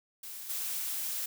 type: noise with level steps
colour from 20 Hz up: blue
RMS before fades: -43 / -35 dBFS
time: 0.23-1.26 s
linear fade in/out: 5 ms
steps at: 0.49 s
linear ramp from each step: 10 ms
effects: none